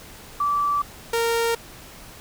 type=tone pair in turn; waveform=sine / sawtooth; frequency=1160 / 462.7 Hz; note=D6 / A#4; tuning=-22 / -13 cents; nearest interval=octave + major third; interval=1591 cents; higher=first; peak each=-19 / -16 dBFS; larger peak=second; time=0.4-0.82 / 1.13-1.55 s; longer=neither; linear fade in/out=5 ms; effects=pink hiss -43 dBFS RMS until 2.2 s